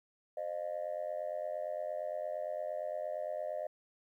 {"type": "tone with amplitude modulation", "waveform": "sine", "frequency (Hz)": 610, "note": "D#5", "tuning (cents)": -34, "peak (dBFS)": -30, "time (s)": [0.37, 3.67], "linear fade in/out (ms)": 5, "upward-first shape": "sine", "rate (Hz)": 88.7, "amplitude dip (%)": 100, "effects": ["tanh soft clip ceiling -29 dBFS", "12-bit"]}